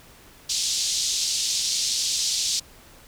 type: band-pass noise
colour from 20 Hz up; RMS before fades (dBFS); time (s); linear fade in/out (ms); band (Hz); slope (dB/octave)
white; -25; 0.49-2.6; 10; 3700 to 6700; 24
effects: pink hiss -50 dBFS RMS until 3.07 s